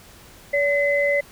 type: tone pair together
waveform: sine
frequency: 571 / 2035 Hz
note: D5 / C7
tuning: -49 / -49 cents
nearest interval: octave + minor seventh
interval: 2200 cents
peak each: -19 / -21 dBFS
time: 0.53-1.21 s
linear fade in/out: 10 ms
effects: pink hiss -47 dBFS RMS until 1.31 s